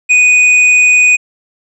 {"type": "tone with hard clipping", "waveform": "sine", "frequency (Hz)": 2482, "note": "D#7", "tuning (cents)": -5, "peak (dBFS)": -6, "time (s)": [0.09, 1.17], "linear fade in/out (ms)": 20, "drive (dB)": 6, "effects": ["resampled to 22050 Hz"]}